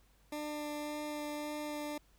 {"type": "tone with vibrato", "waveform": "20% pulse", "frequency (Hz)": 298, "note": "D4", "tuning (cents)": 25, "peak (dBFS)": -33, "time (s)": [0.32, 1.98], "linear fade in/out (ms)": 5, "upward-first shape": "sine", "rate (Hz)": 1.8, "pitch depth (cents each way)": 9, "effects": ["added 50 Hz sine -66 dBFS peak until 2.18 s", "pink hiss -70 dBFS RMS until 2.18 s"]}